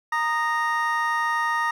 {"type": "tone cluster", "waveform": "triangle", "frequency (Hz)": [930, 1234, 1862], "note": ["A#5", "D#6", "A#6"], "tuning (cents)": [-4, -15, -2], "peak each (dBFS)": -24, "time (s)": [0.12, 1.71], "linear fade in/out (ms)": 5, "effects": []}